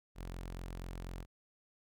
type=tone; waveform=sawtooth; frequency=44.1 Hz; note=F1; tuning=18 cents sharp; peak=-38 dBFS; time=0.15-1.26 s; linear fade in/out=50 ms; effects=none